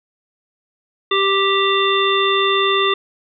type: harmonic tone with a mistuned harmonic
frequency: 392 Hz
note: G4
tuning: in tune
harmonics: 1 / 3 / 5 / 7 / 9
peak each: -18 / -18 / -24 / -24 / -20 dBFS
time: 1.11-2.94 s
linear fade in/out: 5 ms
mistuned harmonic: 9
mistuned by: +17 cents
effects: none